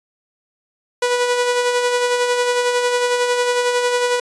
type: tone with tremolo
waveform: sawtooth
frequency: 490 Hz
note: B4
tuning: 14 cents flat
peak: -10 dBFS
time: 1.02-4.2 s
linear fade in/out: 5 ms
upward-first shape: sine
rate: 11 Hz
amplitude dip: 40%
effects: resampled to 22050 Hz